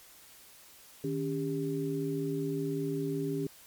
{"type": "tone cluster", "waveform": "sine", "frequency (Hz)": [155, 280.4, 398.8], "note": ["D#3", "C#4", "G4"], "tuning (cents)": [-6, 20, 30], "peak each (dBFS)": [-35, -34, -34], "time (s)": [1.04, 3.47], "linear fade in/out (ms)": 2, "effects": ["white hiss -55 dBFS RMS until 3.66 s", "MP3 96 kbps"]}